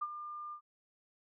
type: tone with ADSR envelope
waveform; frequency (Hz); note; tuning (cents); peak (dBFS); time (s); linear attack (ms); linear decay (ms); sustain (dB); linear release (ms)
sine; 1200; D6; +37; -31; 0.01-0.61; 13; 44; -10; 84
effects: none